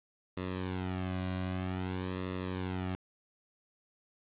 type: tone with flanger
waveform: sawtooth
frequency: 92.5 Hz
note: F#2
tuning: in tune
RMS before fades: -36 dBFS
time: 0.37-2.95 s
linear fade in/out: 0 ms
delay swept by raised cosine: 1.3 to 2.3 ms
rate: 0.52 Hz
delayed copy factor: -0.95
effects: resampled to 8000 Hz + 9-bit